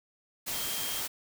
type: tone in noise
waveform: sine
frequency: 3200 Hz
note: G7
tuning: 35 cents sharp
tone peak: -40 dBFS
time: 0.52-1.02 s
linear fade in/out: 20 ms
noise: white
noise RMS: -34 dBFS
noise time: 0.46-1.08 s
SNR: -9 dB
effects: none